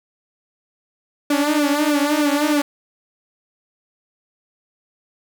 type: tone with flanger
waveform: sawtooth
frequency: 293.7 Hz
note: D4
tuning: in tune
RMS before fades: -18 dBFS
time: 1.3-2.62 s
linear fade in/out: 5 ms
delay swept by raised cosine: 0.98 to 6.48 ms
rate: 3.2 Hz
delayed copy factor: -1
effects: none